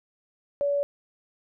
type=tone; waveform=sine; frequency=570 Hz; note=C#5; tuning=48 cents sharp; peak=-22 dBFS; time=0.61-0.83 s; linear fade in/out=0 ms; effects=none